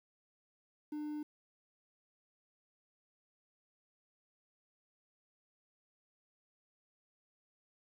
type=tone with quantisation; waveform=triangle; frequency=300 Hz; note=D4; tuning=37 cents sharp; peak=-36 dBFS; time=0.92-1.23 s; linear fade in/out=5 ms; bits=11; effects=none